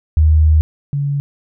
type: tone pair in turn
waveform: sine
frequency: 77.78 / 142.07 Hz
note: D#2 / C#3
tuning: 0 / +43 cents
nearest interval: minor seventh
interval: 1043 cents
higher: second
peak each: -7 / -15 dBFS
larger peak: first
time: 0.17-0.61 / 0.93-1.2 s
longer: first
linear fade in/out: 0 ms
effects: none